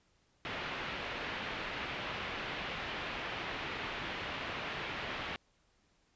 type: low-pass noise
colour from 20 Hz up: white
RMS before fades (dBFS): -40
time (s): 0.45-5.36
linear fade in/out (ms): 0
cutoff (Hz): 3000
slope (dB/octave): 24
effects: pink hiss -72 dBFS RMS until 6.15 s + resampled to 16000 Hz